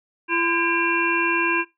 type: harmonic tone with a mistuned harmonic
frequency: 340 Hz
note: F4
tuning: 46 cents flat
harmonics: 1 / 3 / 5 / 7 / 8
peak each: -25 / -25 / -25 / -25 / -25 dBFS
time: 0.28-1.65 s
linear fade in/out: 50 ms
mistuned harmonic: 5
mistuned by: -93 cents
effects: noise-tail reverb RT60 0.2 s tail -19 dB re dry